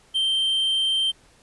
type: tone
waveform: triangle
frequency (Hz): 3136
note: G7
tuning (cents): 0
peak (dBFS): -18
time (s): 0.14-1.12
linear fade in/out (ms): 20
effects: pink hiss -56 dBFS RMS until 1.42 s + resampled to 24000 Hz